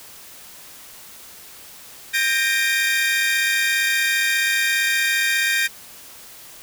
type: tone cluster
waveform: 40% pulse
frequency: 1587 / 1854 / 2366 / 2463 / 3673 Hz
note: G6 / A#6 / D7 / D#7 / A#7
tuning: +21 / -10 / +12 / -18 / -26 cents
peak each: -22 / -21 / -24 / -27 / -27 dBFS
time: 2.13-5.68 s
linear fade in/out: 20 ms
effects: white hiss -42 dBFS RMS until 6.62 s